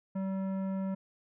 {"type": "tone with tanh clipping", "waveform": "triangle", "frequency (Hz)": 191.9, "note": "G3", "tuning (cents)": -37, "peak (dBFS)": -33, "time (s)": [0.15, 0.95], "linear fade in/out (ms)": 10, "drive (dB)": 17, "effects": []}